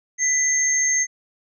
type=tone pair together; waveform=sine; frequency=2000 / 6373 Hz; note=B6 / G8; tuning=+21 / +28 cents; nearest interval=octave + minor sixth; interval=2007 cents; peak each=-23 / -18 dBFS; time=0.18-1.07 s; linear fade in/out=50 ms; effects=none